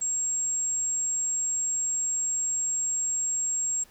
sine tone, 7550 Hz, A#8, 21 cents sharp, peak -25 dBFS, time 0.01-3.84 s, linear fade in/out 10 ms, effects pink hiss -57 dBFS RMS until 3.9 s

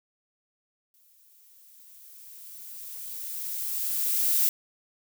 violet noise with exponential growth, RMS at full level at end -22 dBFS, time 0.94-4.49 s, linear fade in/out 1 ms, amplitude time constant 770 ms, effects none

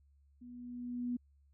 sine tone with level ramp, 244.3 Hz, B3, 19 cents flat, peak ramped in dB -49 to -32 dBFS, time 0.41-1.17 s, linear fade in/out 10 ms, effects added 70 Hz sine -64 dBFS peak until 1.53 s

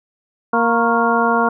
harmonic tone with a mistuned harmonic, 233.1 Hz, A#3, in tune, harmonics 1 / 2 / 3 / 4 / 5 / 6, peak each -20 / -20 / -20 / -20 / -20 / -20 dBFS, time 0.53-1.49 s, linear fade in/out 5 ms, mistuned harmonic 5, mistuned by -96 cents, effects none

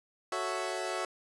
20% pulse chord, F# minor seventh, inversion none, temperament equal, 370 / 440 / 554.4 / 659.3 Hz, F#4 / A4 / C#5 / E5, 0 / 0 / 0 / 0 cents, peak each -32 / -36 / -34 / -32 dBFS, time 0.32-1.05 s, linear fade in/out 2 ms, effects resampled to 24000 Hz

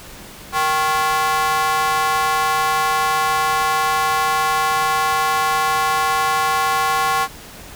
square tone with high-pass filter, 155.56 Hz, D#3, in tune, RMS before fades -18 dBFS, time 0.52-7.28 s, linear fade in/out 50 ms, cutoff 960 Hz, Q 3.4, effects pink hiss -38 dBFS RMS until 7.75 s

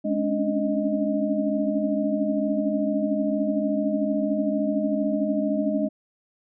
sine tone cluster, 209.3 / 268.2 / 279.2 / 292.5 / 622 Hz, G#3 / C4 / C#4 / D4 / D#5, +14 / +43 / +13 / -7 / -1 cents, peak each -26 / -33 / -29 / -27 / -27 dBFS, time 0.04-5.89 s, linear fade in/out 20 ms, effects none

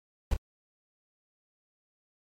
brown noise with echo, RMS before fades -24 dBFS, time 0.31-0.34 s, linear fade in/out 5 ms, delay 27 ms, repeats 1, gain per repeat -9 dB, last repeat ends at 0.367 s, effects AAC 48 kbps

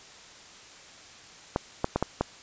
clicks, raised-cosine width 1 ms, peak -10 dBFS, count 5, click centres 1.561 / 1.844 / 1.96 / 2.026 / 2.21 s, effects white hiss -49 dBFS RMS until 2.42 s + resampled to 16000 Hz

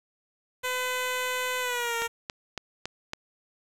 10% pulse tone with pitch glide, 505 to 463.1 Hz, B4 to A#4, +39 to -11 cents, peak -19 dBFS, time 0.63-2.08 s, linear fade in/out 20 ms, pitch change -150 cents, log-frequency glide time 1.6-1.96 s
click train, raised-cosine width 0.2 ms, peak -15 dBFS, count 5, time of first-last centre 2.02-3.134 s, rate 3.59 Hz
effects resampled to 32000 Hz + 8-bit

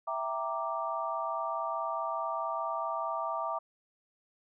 sine chord, E half-diminished seventh, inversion none, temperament equal, 659.3 / 784 / 932.3 / 1174.7 Hz, E5 / G5 / Bb5 / D6, 0 / 0 / 0 / 0 cents, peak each -36 / -40 / -37 / -35 dBFS, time 0.07-3.59 s, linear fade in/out 10 ms, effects none

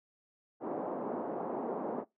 pink band-pass noise, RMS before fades -37 dBFS, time 0.6-2.05 s, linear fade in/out 50 ms, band 240 to 900 Hz, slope 24 dB/octave, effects noise-tail reverb RT60 0.2 s tail -22 dB re dry

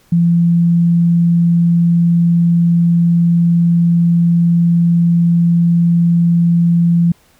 sine tone, 170.4 Hz, F3, 42 cents flat, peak -8 dBFS, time 0.12-7.12 s, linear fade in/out 5 ms, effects pink hiss -52 dBFS RMS until 7.39 s

